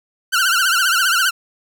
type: tone with vibrato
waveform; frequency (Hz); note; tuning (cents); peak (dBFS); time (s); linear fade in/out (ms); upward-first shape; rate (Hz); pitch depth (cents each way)
sawtooth; 1451; F#6; -34; -10; 0.32-1.31; 20; triangle; 15; 160
effects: none